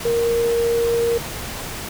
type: tone in noise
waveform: sine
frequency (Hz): 467.2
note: A#4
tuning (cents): +4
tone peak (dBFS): -16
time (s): 0.05-1.18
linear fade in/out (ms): 5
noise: pink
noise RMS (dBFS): -30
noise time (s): 0-1.89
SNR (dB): +11
effects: none